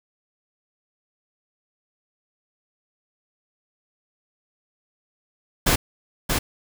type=noise with echo; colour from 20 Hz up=pink; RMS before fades=-18 dBFS; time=5.66-5.76 s; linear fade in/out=10 ms; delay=630 ms; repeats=1; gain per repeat=-4 dB; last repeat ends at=6.39 s; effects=none